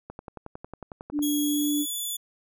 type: click train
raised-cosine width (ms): 1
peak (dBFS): -24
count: 13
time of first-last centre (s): 0.1-1.191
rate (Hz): 11
type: tone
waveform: sine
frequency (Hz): 293.7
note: D4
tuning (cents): 0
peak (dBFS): -23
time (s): 1.12-1.86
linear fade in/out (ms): 50
type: tone with pitch glide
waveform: 5% pulse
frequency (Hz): 3322 to 3459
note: G#7 to A7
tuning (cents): 0 to -30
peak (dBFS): -22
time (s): 1.22-2.17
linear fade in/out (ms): 10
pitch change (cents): +70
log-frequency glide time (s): 1.42-1.96
effects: none